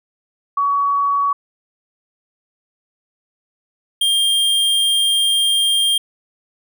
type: tone pair in turn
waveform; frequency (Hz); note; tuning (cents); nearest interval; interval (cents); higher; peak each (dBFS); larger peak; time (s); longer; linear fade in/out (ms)
sine / square; 1128 / 3202; C#6 / G7; +30 / +36; octave + tritone; 1806; second; -14; neither; 0.57-1.33 / 4.01-5.98; second; 5
effects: none